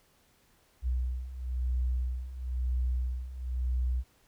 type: beating tone pair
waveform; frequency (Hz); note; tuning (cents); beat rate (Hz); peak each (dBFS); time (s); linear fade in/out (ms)
sine; 61.7 / 62.7; B1 / B1; -1 / +27; 1; -34 / -30; 0.82-4.04; 50
effects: pink hiss -66 dBFS RMS until 4.27 s